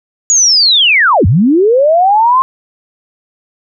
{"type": "linear two-way sweep", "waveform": "sine", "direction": "down then up", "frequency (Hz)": [6840, 77.78, 1072], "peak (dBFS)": -5, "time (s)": [0.3, 2.42], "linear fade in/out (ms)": 0, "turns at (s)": 1.26, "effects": []}